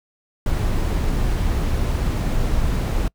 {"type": "noise", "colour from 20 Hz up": "brown", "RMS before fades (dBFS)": -20, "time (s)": [0.46, 3.08], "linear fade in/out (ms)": 2, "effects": ["noise-tail reverb RT60 0.1 s tail -26 dB re dry"]}